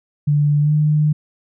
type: tone with pitch glide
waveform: sine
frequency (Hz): 146.83 to 151.22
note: D3 to D#3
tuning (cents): 0 to -49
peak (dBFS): -12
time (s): 0.27-1.13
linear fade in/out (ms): 10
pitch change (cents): +51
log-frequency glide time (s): 0.61-0.71
effects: none